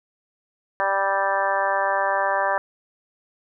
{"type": "harmonic tone with a mistuned harmonic", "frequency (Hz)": 196, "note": "G3", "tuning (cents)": 0, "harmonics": [2, 3, 4, 5, 6, 7, 8, 9], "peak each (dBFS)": [-37, -25, -26, -25, -28, -37, -28, -29], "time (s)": [0.8, 2.58], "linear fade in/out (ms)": 0, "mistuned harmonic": 7, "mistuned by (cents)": -34, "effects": []}